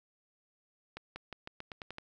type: accelerating click train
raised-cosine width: 0.3 ms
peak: -26 dBFS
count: 9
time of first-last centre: 0.97-1.984 s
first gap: 190 ms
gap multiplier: 0.88
effects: none